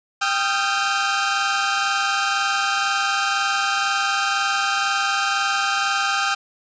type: tone cluster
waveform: sawtooth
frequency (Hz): 792 / 1245 / 1368 / 1562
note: G5 / D#6 / F6 / G6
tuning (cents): +18 / +1 / -36 / -7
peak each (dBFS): -21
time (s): 0.21-6.35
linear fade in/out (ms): 10
effects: resampled to 16000 Hz + 7-bit